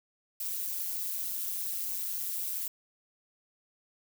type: noise with amplitude modulation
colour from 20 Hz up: violet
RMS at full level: -31 dBFS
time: 0.4-2.68 s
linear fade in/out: 5 ms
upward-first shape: sine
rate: 185 Hz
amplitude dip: 80%
effects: none